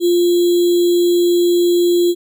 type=tone with sample-and-hold; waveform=sine; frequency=349.2 Hz; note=F4; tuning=in tune; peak=-10 dBFS; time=0-2.15 s; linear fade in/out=50 ms; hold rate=3675 Hz; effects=none